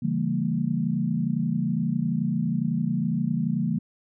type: tone cluster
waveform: sine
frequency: 139.6 / 166.9 / 197.3 / 229.2 Hz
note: C#3 / E3 / G3 / A#3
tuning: +13 / +22 / +11 / -29 cents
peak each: -30 / -27 / -29 / -27 dBFS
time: 0.02-3.79 s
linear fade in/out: 10 ms
effects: none